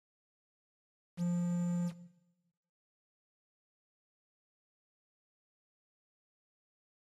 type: tone with quantisation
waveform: triangle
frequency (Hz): 174.61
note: F3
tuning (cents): 0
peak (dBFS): -28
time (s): 1.17-1.92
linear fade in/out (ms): 50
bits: 9
effects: noise-tail reverb RT60 1.0 s tail -17 dB re dry + AAC 32 kbps